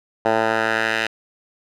10% pulse tone with band-pass filter sweep, 111.6 Hz, A2, 25 cents sharp, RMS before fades -20 dBFS, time 0.25-1.07 s, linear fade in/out 5 ms, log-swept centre 830 to 2300 Hz, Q 1.6, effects none

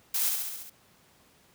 blue noise with echo, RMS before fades -28 dBFS, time 0.14-0.29 s, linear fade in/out 5 ms, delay 68 ms, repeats 6, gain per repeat -3 dB, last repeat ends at 0.698 s, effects pink hiss -61 dBFS RMS until 1.54 s + high-pass 80 Hz 12 dB/octave

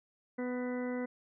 harmonic tone with a mistuned harmonic, 248.6 Hz, B3, 12 cents sharp, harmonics 1 / 2 / 3 / 4 / 5 / 6 / 7 / 8, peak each -35 / -38 / -50 / -50 / -55 / -50 / -58 / -48 dBFS, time 0.38-1.06 s, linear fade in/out 10 ms, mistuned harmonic 7, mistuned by +38 cents, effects none

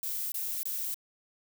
violet noise bursts, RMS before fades -34 dBFS, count 3, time 0.03-0.944 s, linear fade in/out 2 ms, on 290 ms, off 22 ms, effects none

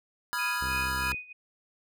square chord, F half-diminished seventh, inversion second, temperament equal, 987.8 / 1244.5 / 1396.9 / 1661.2 Hz, Cb6 / Eb6 / F6 / Ab6, 0 / 0 / 0 / 0 cents, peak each -35 / -39 / -35 / -34 dBFS, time 0.33-1.12 s, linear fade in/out 0 ms
sine tone with tremolo, 2489 Hz, D#7, in tune, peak -30 dBFS, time 0.38-1.33 s, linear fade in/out 10 ms, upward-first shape sine, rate 3.1 Hz, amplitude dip 90%
harmonic tone, 65.41 Hz, C2, in tune, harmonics 1 / 2 / 3 / 4 / 5 / 6 / 7 / 8, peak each -36 / -42 / -46 / -48 / -50 / -52 / -53 / -54 dBFS, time 0.61-1.15 s, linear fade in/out 10 ms
effects none

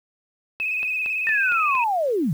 click train, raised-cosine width 0.3 ms, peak -20 dBFS, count 6, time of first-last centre 0.6-1.752 s, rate 4.34 Hz
sine tone with vibrato, 2541 Hz, D#7, 36 cents sharp, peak -22 dBFS, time 0.6-1.84 s, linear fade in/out 2 ms, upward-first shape square, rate 18 Hz, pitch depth 36 cents each way
sine linear sweep, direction down, 1823 to 130.81 Hz, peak -19 dBFS, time 1.27-2.33 s, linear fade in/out 0 ms
effects 8-bit

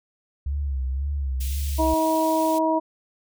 sine tone with vibrato, 68.2 Hz, C#2, 28 cents flat, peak -23 dBFS, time 0.46-1.94 s, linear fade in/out 5 ms, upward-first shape sine, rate 1.9 Hz, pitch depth 95 cents each way
white band-stop noise, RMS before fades -37 dBFS, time 1.4-2.59 s, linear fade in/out 10 ms, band 140 to 2400 Hz, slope 24 dB/octave
harmonic tone, 319.4 Hz, D#4, 45 cents sharp, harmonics 1 / 2 / 3, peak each -23 / -23 / -23 dBFS, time 1.78-2.8 s, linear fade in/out 20 ms
effects none

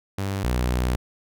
sawtooth tone pair in turn, 98 / 61.74 Hz, G2 / B1, 0 / 0 cents, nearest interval minor sixth, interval 800 cents, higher first, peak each -21 / -17 dBFS, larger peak second, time 0.18-0.44 / 0.44-0.96 s, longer second, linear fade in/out 5 ms, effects none

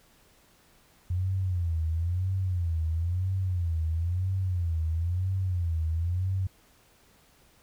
sine tone with vibrato, 87.31 Hz, F2, in tune, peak -25 dBFS, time 1.1-6.47 s, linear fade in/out 5 ms, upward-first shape sine, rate 1 Hz, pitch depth 150 cents each way, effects pink hiss -61 dBFS RMS until 7.62 s

